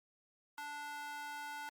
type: tone with high-pass filter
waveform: square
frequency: 293 Hz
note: D4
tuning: 4 cents flat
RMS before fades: -45 dBFS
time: 0.58-1.69 s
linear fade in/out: 0 ms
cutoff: 1100 Hz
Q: 9.8
effects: Opus 48 kbps